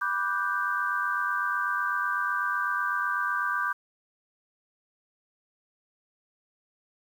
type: chord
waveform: sine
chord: G major seventh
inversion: first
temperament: equal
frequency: 987.8 / 1174.7 / 1480 / 1568 Hz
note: B5 / D6 / F#6 / G6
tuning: 0 / 0 / 0 / 0 cents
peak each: -35 / -29 / -34 / -29 dBFS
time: 0.01-3.73 s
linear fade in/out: 10 ms
effects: 9-bit